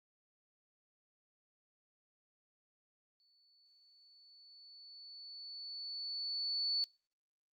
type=tone with exponential growth; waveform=sine; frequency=4460 Hz; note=C#8; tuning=10 cents sharp; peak=-31 dBFS; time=3.2-6.84 s; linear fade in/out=0 ms; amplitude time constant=790 ms; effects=noise-tail reverb RT60 0.4 s tail -24 dB re dry + Opus 48 kbps